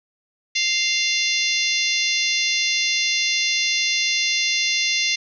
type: harmonic tone with a mistuned harmonic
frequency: 698.5 Hz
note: F5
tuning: in tune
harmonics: 3 / 4 / 5 / 6 / 7 / 8 / 9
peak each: -24 / -25 / -26 / -27 / -27 / -28 / -29 dBFS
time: 0.55-5.16 s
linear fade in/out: 10 ms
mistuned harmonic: 4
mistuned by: -20 cents
effects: none